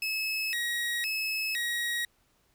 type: tone with vibrato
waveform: 30% pulse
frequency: 2217 Hz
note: C#7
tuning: in tune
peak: -26 dBFS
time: 0.02-2.05 s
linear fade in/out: 2 ms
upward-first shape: square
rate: 0.98 Hz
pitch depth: 270 cents each way
effects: pink hiss -69 dBFS RMS until 2.54 s